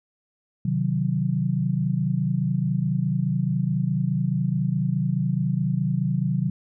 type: chord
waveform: sine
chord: C diminished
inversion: none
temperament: equal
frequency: 130.81 / 155.56 / 185 Hz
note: C3 / Eb3 / Gb3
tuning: 0 / 0 / 0 cents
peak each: -25 dBFS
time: 0.65-6.5 s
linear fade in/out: 5 ms
effects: none